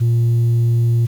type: tone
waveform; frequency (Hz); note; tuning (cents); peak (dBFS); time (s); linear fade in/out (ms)
sine; 117.2; A#2; +10; -9; 0-1.07; 20
effects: tanh soft clip ceiling -11 dBFS + 7-bit